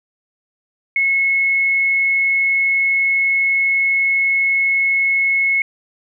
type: tone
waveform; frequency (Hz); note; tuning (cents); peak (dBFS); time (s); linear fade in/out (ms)
sine; 2184; C#7; -26; -13; 0.96-5.62; 2
effects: none